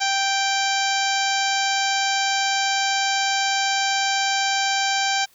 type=harmonic tone; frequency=784 Hz; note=G5; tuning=in tune; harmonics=1 / 2 / 3 / 4 / 5 / 6 / 7 / 8 / 9; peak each=-23 / -26 / -28 / -29 / -30 / -31 / -31 / -32 / -33 dBFS; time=0-5.26 s; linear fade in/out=20 ms; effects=white hiss -57 dBFS RMS until 5.34 s